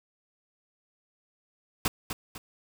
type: noise with echo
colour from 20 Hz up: pink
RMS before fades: -26 dBFS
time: 1.85-1.88 s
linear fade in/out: 2 ms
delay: 250 ms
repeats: 2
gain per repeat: -8 dB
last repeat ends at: 2.38 s
effects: none